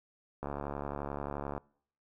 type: click train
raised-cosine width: 1 ms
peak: -23 dBFS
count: 83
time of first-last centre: 0.43-1.578 s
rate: 71.4 Hz
effects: noise-tail reverb RT60 0.6 s tail -25 dB re dry